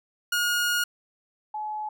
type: tone pair in turn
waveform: sawtooth / sine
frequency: 1434 / 852.7 Hz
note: F6 / G#5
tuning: +45 / +45 cents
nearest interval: major sixth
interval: 900 cents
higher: first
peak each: -19 / -29 dBFS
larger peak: first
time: 0.32-0.84 / 1.54-1.89 s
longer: first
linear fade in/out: 5 ms
effects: none